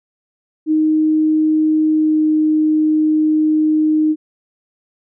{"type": "tone with pitch glide", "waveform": "sine", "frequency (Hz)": [311.1, 309.3], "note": ["D#4", "D#4"], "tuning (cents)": [0, -10], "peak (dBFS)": -11, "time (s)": [0.66, 4.16], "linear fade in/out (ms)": 50, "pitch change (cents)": -10, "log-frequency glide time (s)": [1.9, 2.23], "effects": []}